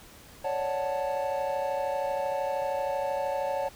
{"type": "chord", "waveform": "triangle", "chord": "D major seventh", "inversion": "third", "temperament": "equal", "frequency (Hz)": [554.4, 587.3, 740, 880], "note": ["C#5", "D5", "F#5", "A5"], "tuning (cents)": [0, 0, 0, 0], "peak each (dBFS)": [-28, -33, -33, -31], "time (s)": [0.44, 3.69], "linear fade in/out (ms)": 10, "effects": ["tanh soft clip ceiling -16 dBFS", "pink hiss -51 dBFS RMS until 3.75 s"]}